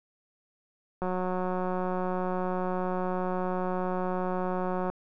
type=click train; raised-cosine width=1 ms; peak=-18 dBFS; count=711; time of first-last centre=1.02-4.9 s; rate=183 Hz; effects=none